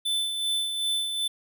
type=tone with tremolo; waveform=square; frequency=3520 Hz; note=A7; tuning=in tune; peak=-24 dBFS; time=0.05-1.28 s; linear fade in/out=10 ms; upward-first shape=sine; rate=2.6 Hz; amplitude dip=45%; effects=none